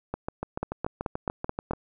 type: two click trains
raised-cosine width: 1 ms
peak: -14 / -16 dBFS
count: 6 / 12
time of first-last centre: 0.63-1.71 / 0.14-1.734 s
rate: 4.63 / 6.9 Hz
effects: none